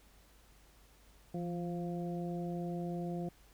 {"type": "harmonic tone with a mistuned harmonic", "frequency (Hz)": 174.61, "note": "F3", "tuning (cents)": 0, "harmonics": [1, 2, 3, 4], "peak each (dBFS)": [-37, -42, -47, -46], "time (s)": [1.34, 3.29], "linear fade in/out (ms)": 5, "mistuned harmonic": 1, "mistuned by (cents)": -33, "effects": ["added 50 Hz sine -62 dBFS peak until 3.53 s", "pink hiss -65 dBFS RMS until 3.53 s"]}